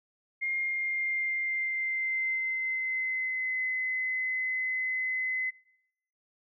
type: tone with pitch glide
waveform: sine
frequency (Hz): 2125 to 2035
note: C7 to C7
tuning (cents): +26 to -49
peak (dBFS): -28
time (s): 0.41-5.51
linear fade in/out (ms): 20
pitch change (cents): -75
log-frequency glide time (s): 0.58-3.63
effects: noise-tail reverb RT60 0.8 s tail -22 dB re dry